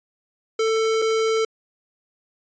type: tone pair in turn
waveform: square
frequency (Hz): 444.3 / 444.3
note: A4 / A4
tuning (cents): +17 / +17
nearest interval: unison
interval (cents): 0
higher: neither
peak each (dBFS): -19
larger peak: neither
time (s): 0.59-1.02 / 1.02-1.45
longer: neither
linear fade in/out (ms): 5
effects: resampled to 16000 Hz